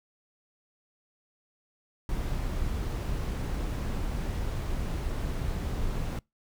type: noise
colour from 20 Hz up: brown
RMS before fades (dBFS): -31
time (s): 2.09-6.19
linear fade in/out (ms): 2
effects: noise-tail reverb RT60 0.2 s tail -25 dB re dry